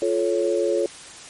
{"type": "chord", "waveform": "sine", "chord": "F augmented", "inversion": "none", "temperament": "equal with one note detuned", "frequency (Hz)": [349.2, 434.2, 554.4], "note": ["F4", "A4", "C#5"], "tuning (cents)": [0, -23, 0], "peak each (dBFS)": [-23, -23, -23], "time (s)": [0.02, 0.86], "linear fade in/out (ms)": 2, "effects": ["white hiss -41 dBFS RMS until 1.29 s", "MP3 48 kbps"]}